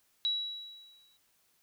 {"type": "tone with exponential decay", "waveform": "sine", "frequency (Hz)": 3900, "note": "B7", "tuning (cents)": -23, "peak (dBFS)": -26, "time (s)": [0.25, 1.17], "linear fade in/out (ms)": 0, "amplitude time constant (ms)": 200, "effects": ["white hiss -71 dBFS RMS until 1.62 s"]}